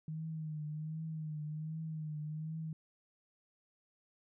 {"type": "tone with vibrato", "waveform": "sine", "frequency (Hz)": 155.56, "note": "D#3", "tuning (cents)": 0, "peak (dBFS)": -38, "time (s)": [0.08, 2.73], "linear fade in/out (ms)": 2, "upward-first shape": "triangle", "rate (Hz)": 1.3, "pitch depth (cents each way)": 60, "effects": []}